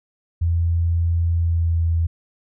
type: tone with pitch glide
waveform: sine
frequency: 84.4 to 83.09 Hz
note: E2 to E2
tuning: +41 to +14 cents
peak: -16 dBFS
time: 0.41-2.07 s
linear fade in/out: 10 ms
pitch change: -27 cents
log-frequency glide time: 1.34-1.82 s
effects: none